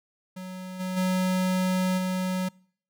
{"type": "tone with level steps", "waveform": "square", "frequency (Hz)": 185, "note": "F#3", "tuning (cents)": 0, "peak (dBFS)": [-36, -29, -23, -26], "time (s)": [0.36, 2.49], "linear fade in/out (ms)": 10, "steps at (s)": [0.79, 0.96, 1.97], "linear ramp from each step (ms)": 20, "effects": ["noise-tail reverb RT60 0.6 s tail -26 dB re dry"]}